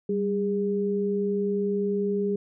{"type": "tone pair together", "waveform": "sine", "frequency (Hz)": [196, 407.5], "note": ["G3", "G#4"], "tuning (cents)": [0, -33], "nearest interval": "octave + minor second", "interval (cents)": 1267, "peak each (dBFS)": [-27, -25], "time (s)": [0.09, 2.36], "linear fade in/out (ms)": 5, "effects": []}